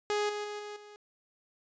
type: tone with level steps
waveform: sawtooth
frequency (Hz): 416.2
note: G#4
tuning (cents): +4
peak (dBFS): -24 / -30 / -33 / -36 / -45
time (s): 0.1-0.96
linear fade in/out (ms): 0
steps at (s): 0.29 / 0.44 / 0.59 / 0.76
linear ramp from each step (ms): 5
effects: resampled to 16000 Hz